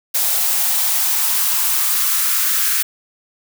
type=noise with high-pass filter sweep; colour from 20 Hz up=blue; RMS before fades=-17 dBFS; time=0.14-2.83 s; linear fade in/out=10 ms; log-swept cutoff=610 to 1500 Hz; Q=2.7; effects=none